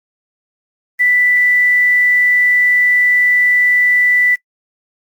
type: tone with quantisation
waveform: sine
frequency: 1978 Hz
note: B6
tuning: 2 cents sharp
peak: -9 dBFS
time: 0.99-4.36 s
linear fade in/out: 20 ms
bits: 6
effects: noise-tail reverb RT60 0.1 s tail -22 dB re dry + Opus 32 kbps